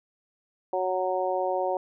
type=harmonic tone; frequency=185 Hz; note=F#3; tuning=in tune; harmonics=2 / 3 / 4 / 5; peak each=-31 / -28 / -29 / -33 dBFS; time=0.73-1.77 s; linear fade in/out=2 ms; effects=none